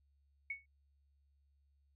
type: tone with exponential decay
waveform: sine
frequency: 2217 Hz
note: C#7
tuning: in tune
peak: -35 dBFS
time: 0.5-0.66 s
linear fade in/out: 5 ms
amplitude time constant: 33 ms
effects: added 70 Hz sine -70 dBFS peak until 1.95 s